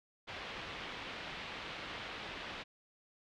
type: low-pass noise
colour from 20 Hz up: white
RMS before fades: -45 dBFS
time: 0.27-2.64 s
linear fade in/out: 20 ms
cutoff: 3400 Hz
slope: 24 dB/octave
effects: none